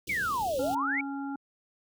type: band-stop noise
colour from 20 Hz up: pink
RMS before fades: -41 dBFS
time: 0.07-0.75 s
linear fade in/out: 5 ms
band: 520 to 2700 Hz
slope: 96 dB/octave
type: exponential two-way sweep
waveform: sine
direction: down then up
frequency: 2349 to 493.9 to 2349 Hz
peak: -27 dBFS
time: 0.09-1.01 s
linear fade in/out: 5 ms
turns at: 0.6 s
type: harmonic tone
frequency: 277.2 Hz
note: C#4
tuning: in tune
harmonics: 1 / 3 / 5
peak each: -33 / -40 / -44 dBFS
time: 0.59-1.36 s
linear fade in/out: 5 ms
effects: high-pass 60 Hz 12 dB/octave